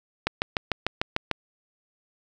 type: click train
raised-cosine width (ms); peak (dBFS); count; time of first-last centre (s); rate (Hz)
0.3; -7; 8; 0.27-1.313; 6.71
effects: none

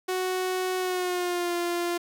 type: tone with pitch glide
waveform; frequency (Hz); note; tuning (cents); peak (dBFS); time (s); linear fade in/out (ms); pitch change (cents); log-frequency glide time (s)
sawtooth; 370 to 347.2; F#4 to F4; 0 to -10; -22; 0.08-1.98; 10; -110; 0.78-1.55
effects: 9-bit

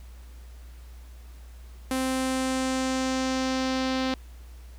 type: tone with low-pass filter sweep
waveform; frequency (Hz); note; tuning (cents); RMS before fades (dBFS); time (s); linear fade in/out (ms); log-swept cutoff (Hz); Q
sawtooth; 261; C4; -4; -27; 1.91-4.14; 2; 11000 to 4300; 1.8
effects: added 60 Hz sine -42 dBFS peak until 4.78 s + pink hiss -57 dBFS RMS until 4.78 s

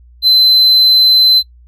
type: tone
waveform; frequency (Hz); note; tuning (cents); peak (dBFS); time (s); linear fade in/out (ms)
triangle; 4060; B7; +47; -4; 0.22-1.43; 50
effects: noise-tail reverb RT60 0.1 s tail -26 dB re dry + added 60 Hz sine -39 dBFS peak until 1.67 s

